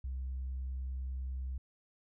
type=tone; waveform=sine; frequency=65 Hz; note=C2; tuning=11 cents flat; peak=-34 dBFS; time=0.04-1.58 s; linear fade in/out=5 ms; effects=tanh soft clip ceiling -33 dBFS